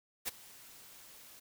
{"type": "noise with ADSR envelope", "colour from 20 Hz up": "white", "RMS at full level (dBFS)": -34, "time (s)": [0.25, 1.4], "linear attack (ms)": 30, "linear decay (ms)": 18, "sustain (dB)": -21, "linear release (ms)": 12, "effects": []}